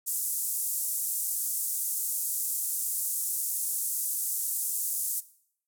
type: band-pass noise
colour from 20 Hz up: white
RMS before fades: -31 dBFS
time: 0.06-5.21 s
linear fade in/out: 20 ms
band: 7700 to 14000 Hz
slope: 24 dB/octave
effects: noise-tail reverb RT60 0.6 s tail -17 dB re dry